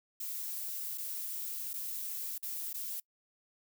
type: noise with dropouts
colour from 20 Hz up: violet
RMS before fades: -39 dBFS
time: 0.2-3 s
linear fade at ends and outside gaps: 5 ms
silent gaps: 0.976-0.98 / 1.733-1.739 / 2.381-2.427 / 2.731-2.741 s
effects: noise-tail reverb RT60 0.1 s tail -25 dB re dry